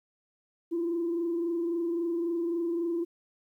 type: tone with frequency modulation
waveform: sine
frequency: 339.3 Hz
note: F4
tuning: 50 cents flat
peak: -26 dBFS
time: 0.71-3.05 s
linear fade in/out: 20 ms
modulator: 23.7 Hz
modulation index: 0.43
effects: tanh soft clip ceiling -23 dBFS + 11-bit